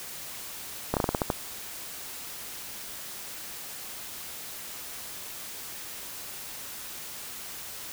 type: slowing click train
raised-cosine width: 1 ms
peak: -10 dBFS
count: 8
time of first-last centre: 0.94-1.302 s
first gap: 28 ms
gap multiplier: 1.2
effects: white hiss -40 dBFS RMS until 7.92 s

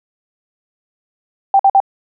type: tone bursts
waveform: sine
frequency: 784 Hz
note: G5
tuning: in tune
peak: -6 dBFS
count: 3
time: 1.54-1.802 s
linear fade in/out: 2 ms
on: 54 ms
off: 50 ms
effects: none

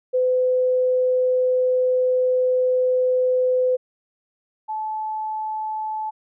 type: tone pair in turn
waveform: sine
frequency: 507 / 866.5 Hz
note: B4 / A5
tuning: +45 / -27 cents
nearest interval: major sixth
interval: 928 cents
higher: second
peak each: -16 / -24 dBFS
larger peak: first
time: 0.13-3.77 / 4.68-6.11 s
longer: first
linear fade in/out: 20 ms
effects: none

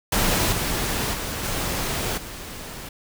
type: noise with level steps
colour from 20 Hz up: pink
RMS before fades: -21 / -25 / -29 / -26 / -36 dBFS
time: 0.12-2.89 s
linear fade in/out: 5 ms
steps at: 0.52 / 1.13 / 1.43 / 2.17 s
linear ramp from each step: 10 ms
effects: none

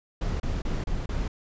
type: noise bursts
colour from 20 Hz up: brown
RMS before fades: -28 dBFS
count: 5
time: 0.21-1.28 s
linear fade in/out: 5 ms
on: 190 ms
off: 30 ms
effects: resampled to 16000 Hz

